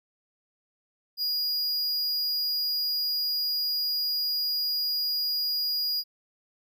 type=tone; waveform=square; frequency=4875 Hz; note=D#8; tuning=36 cents flat; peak=-26 dBFS; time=1.17-6.04 s; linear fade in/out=50 ms; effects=none